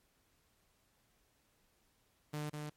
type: tone with echo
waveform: sawtooth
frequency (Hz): 149.8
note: D3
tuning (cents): +35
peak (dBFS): -34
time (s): 2.33-2.5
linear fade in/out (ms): 10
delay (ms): 200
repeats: 1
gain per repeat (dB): -3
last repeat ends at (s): 2.7
effects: pink hiss -74 dBFS RMS until 2.76 s + MP3 64 kbps